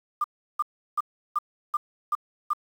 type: tone bursts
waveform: sine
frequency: 1200 Hz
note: D6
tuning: 37 cents sharp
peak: -21 dBFS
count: 7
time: 0.21-2.534 s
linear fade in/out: 5 ms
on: 32 ms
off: 350 ms
effects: 8-bit